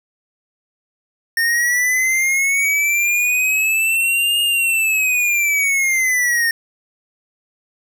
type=linear two-way sweep; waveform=square; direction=up then down; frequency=1825 to 2843 to 1825 Hz; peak=-15 dBFS; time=1.37-6.51 s; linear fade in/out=2 ms; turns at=4.41 s; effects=none